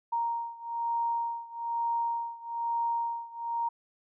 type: beating tone pair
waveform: sine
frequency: 932.3 / 933.4 Hz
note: A#5 / A#5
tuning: 0 / +2 cents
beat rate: 1.1 Hz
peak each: -31 / -33 dBFS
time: 0.12-3.69 s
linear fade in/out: 10 ms
effects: none